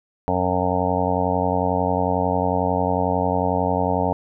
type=harmonic tone; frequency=91.1 Hz; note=F#2; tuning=26 cents flat; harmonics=1 / 2 / 3 / 5 / 6 / 7 / 8 / 9 / 10; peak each=-27 / -27 / -27 / -27 / -27 / -27 / -27 / -27 / -27 dBFS; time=0.28-4.13 s; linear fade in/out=0 ms; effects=none